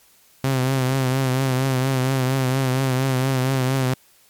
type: tone with vibrato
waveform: sawtooth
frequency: 131.2 Hz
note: C3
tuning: 5 cents sharp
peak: -14 dBFS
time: 0.44-3.94 s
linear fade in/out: 2 ms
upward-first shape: triangle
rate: 4.3 Hz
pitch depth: 63 cents each way
effects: white hiss -55 dBFS RMS until 4.29 s + MP3 96 kbps